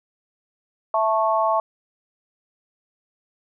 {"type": "chord", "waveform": "sine", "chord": "A major", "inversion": "second", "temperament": "just", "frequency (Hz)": [660, 880, 1100], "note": ["E5", "A5", "C#6"], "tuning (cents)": [2, 0, -14], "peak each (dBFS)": [-21, -22, -22], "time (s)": [0.94, 1.6], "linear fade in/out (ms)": 2, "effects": []}